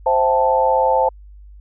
sine chord, A minor seventh, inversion first, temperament equal, 523.3 / 659.3 / 784 / 880 Hz, C5 / E5 / G5 / A5, 0 / 0 / 0 / 0 cents, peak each -17 / -22 / -22 / -16 dBFS, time 0.06-1.09 s, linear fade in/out 5 ms, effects added 50 Hz sine -38 dBFS peak until 1.6 s

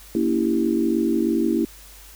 sine chord, A# diminished seventh, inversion none, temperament equal with one note detuned, 233.1 / 283.2 / 329.6 / 392 Hz, A#3 / C#4 / E4 / G4, 0 / +37 / 0 / 0 cents, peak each -23 / -25 / -21 / -27 dBFS, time 0.15-1.65 s, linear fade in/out 2 ms, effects added 50 Hz sine -46 dBFS peak until 2.15 s + white hiss -46 dBFS RMS until 2.15 s

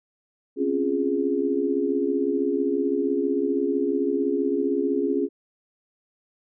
sine chord, Db major seventh, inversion third, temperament equal, 261.6 / 277.2 / 349.2 / 415.3 Hz, C4 / Db4 / F4 / Ab4, 0 / 0 / 0 / 0 cents, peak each -31 / -25 / -27 / -25 dBFS, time 0.56-5.29 s, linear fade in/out 50 ms, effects none

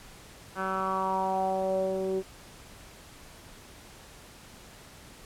10% pulse tone with low-pass filter sweep, 190 Hz, F#3, 46 cents sharp, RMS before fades -29 dBFS, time 0.55-2.23 s, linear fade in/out 50 ms, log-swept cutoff 1600 to 390 Hz, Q 4.8, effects pink hiss -50 dBFS RMS until 5.25 s + low-pass 12000 Hz 12 dB/octave

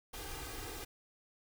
pink noise with comb filter, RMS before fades -44 dBFS, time 0.13-0.85 s, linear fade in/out 10 ms, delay 2.5 ms, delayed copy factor +1, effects none

